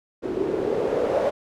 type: noise with low-pass filter sweep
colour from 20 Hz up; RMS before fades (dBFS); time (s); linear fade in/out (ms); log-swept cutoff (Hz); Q
blue; -24; 0.22-1.31; 20; 340 to 570; 4.8
effects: none